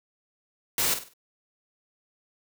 white noise with echo, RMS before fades -25 dBFS, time 0.78-0.94 s, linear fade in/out 2 ms, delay 49 ms, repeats 4, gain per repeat -9 dB, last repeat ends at 1.136 s, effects none

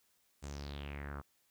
sawtooth tone with low-pass filter sweep, 71.3 Hz, C#2, 49 cents sharp, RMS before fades -44 dBFS, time 0.42-1.22 s, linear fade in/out 20 ms, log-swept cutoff 8000 to 1200 Hz, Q 4.5, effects white hiss -74 dBFS RMS until 1.5 s

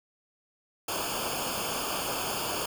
pink noise with comb filter, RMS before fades -32 dBFS, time 0.88-2.66 s, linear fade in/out 5 ms, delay 0.51 ms, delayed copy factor -0.9, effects none

